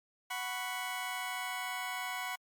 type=chord; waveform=20% pulse; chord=F# suspended fourth; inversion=none; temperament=just; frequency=740 / 986.7 / 1110 Hz; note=F#5 / B5 / C#6; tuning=0 / -2 / +2 cents; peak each=-35 / -35 / -38 dBFS; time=0.3-2.36 s; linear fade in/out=10 ms; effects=MP3 96 kbps